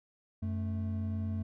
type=tone pair together; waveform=triangle; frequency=92.4 / 219.3 Hz; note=F#2 / A3; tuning=-2 / -6 cents; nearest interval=octave + minor third; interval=1496 cents; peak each=-31 / -35 dBFS; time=0.42-1.43 s; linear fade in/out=10 ms; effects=none